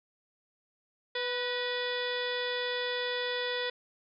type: harmonic tone with a mistuned harmonic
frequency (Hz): 493.9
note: B4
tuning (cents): 0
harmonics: 1 / 2 / 3 / 4 / 5 / 6 / 7 / 8 / 9 / 10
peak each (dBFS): -34 / -42 / -41 / -37 / -44 / -49 / -37 / -45 / -48 / -48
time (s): 1.15-3.7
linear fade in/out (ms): 5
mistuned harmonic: 4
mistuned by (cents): -44
effects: none